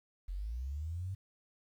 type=linear sweep; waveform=sine; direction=up; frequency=42.11 to 98 Hz; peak=-36 dBFS; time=0.28-1.15 s; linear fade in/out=10 ms; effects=11-bit